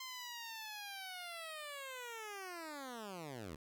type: linear sweep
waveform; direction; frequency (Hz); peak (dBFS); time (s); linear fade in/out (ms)
10% pulse; down; 1046.5 to 69.3; -37; 0-3.56; 5
effects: none